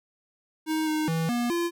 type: tone with pitch steps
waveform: square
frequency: 314.2 / 309.2 / 163.1 / 239.8 / 343 Hz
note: D#4 / D#4 / E3 / A#3 / F4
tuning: +17 / -11 / -18 / +49 / -31 cents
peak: -25 dBFS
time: 0.66-1.71 s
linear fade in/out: 50 ms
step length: 210 ms
effects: none